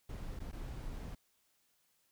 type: noise with dropouts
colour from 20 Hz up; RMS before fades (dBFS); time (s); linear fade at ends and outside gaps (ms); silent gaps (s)
brown; -43; 0.09-1.15; 5; 0.391-0.401 / 0.516-0.528
effects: white hiss -75 dBFS RMS until 2.11 s